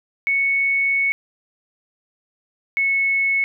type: tone pair in turn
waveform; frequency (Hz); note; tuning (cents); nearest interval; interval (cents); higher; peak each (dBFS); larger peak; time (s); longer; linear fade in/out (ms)
sine; 2214 / 2200; C#7 / C#7; -3 / -14; unison; 11; first; -16; neither; 0.27-1.12 / 2.77-3.44; first; 0
effects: none